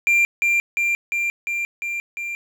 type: tone with echo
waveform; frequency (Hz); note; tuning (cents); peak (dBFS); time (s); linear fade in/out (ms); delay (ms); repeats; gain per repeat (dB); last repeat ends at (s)
triangle; 2378; D7; +21; -12; 0.07-0.25; 0; 350; 6; -2; 2.35
effects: none